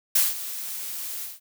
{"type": "noise with ADSR envelope", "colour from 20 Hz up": "blue", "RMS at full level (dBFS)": -18, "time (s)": [0.15, 1.4], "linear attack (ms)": 7, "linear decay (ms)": 180, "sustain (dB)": -15, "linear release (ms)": 180, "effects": []}